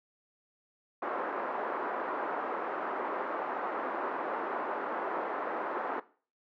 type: band-pass noise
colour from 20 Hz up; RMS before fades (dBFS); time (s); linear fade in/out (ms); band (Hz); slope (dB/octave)
white; -35; 1.02-6; 5; 300 to 1300; 24
effects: noise-tail reverb RT60 0.4 s tail -18 dB re dry